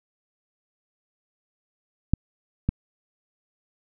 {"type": "clicks", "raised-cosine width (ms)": 5, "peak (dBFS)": [-6, -9], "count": 2, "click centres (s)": [2.136, 2.69], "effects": []}